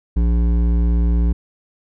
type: tone with hard clipping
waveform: sine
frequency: 58.1 Hz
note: A#1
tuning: 5 cents flat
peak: -15 dBFS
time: 0.16-1.33 s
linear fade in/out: 10 ms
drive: 11 dB
effects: none